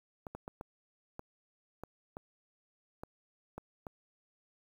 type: clicks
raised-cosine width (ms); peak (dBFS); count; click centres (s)
1; -28; 10; 0.268 / 0.35 / 0.479 / 0.611 / 1.194 / 1.836 / 2.169 / 3.035 / 3.58 / 3.868
effects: 9-bit